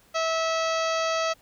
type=harmonic tone; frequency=650 Hz; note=E5; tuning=24 cents flat; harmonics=1 / 2 / 3 / 4 / 5 / 6 / 7 / 8 / 9 / 10; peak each=-26 / -28 / -35 / -35 / -37 / -41 / -37 / -44 / -42 / -42 dBFS; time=0.14-1.34 s; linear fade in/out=20 ms; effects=pink hiss -59 dBFS RMS until 1.41 s